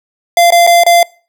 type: tone with dropouts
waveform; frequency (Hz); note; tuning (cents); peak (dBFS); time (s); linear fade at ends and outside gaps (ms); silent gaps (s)
square; 690; F5; -21; -5; 0.37-1.03; 2; 0.505-0.522 / 0.667-0.673 / 0.836-0.864
effects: noise-tail reverb RT60 0.4 s tail -24 dB re dry